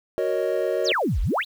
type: chord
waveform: triangle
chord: D# minor seventh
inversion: first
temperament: equal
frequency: 370 / 466.2 / 554.4 / 622.3 Hz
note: F#4 / A#4 / C#5 / D#5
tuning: 0 / 0 / 0 / 0 cents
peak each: -25 dBFS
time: 0.18-0.92 s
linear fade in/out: 0 ms
type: exponential two-way sweep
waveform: sine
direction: down then up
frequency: 7650 to 38.19 to 4482 Hz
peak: -20 dBFS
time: 0.84-1.45 s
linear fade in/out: 50 ms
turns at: 1.21 s
effects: 8-bit